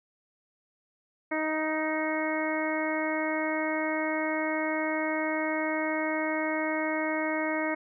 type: harmonic tone with a mistuned harmonic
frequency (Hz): 312.6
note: D#4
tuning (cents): +8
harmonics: 1 / 2 / 3 / 4 / 5 / 6 / 7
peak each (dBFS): -31 / -32 / -36 / -39 / -39 / -36 / -35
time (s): 1.31-7.75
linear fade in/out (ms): 10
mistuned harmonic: 5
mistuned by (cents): -15
effects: none